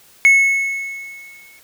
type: tone with exponential decay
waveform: triangle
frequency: 2194 Hz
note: C#7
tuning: 18 cents flat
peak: -4 dBFS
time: 0.25-1.59 s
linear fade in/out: 0 ms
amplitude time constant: 290 ms
effects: white hiss -49 dBFS RMS until 1.63 s